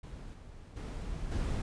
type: noise with level steps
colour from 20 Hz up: brown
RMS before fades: -45 / -49 / -39 / -33 dBFS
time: 0.03-1.62 s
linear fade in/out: 5 ms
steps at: 0.33 / 0.76 / 1.31 s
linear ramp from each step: 10 ms
effects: resampled to 22050 Hz